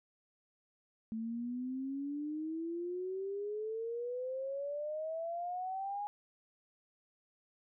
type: exponential sweep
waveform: sine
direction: up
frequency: 220 to 831 Hz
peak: -36 dBFS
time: 1.12-6.07 s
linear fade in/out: 0 ms
effects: none